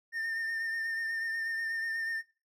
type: tone with vibrato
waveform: triangle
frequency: 1813 Hz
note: A#6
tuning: 49 cents flat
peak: -30 dBFS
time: 0.12-2.23 s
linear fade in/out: 50 ms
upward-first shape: triangle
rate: 8.2 Hz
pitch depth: 32 cents each way
effects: noise-tail reverb RT60 0.3 s tail -20 dB re dry